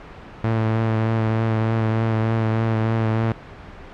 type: tone with vibrato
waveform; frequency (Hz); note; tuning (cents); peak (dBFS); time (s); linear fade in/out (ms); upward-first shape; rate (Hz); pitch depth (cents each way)
sawtooth; 111.7; A2; +27; -14; 0.44-3.32; 0; triangle; 3.3; 28
effects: pink hiss -39 dBFS RMS until 3.93 s + low-pass 2000 Hz 12 dB/octave